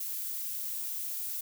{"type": "noise", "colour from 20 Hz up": "violet", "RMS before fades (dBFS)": -36, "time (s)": [0, 1.41], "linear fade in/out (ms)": 5, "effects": []}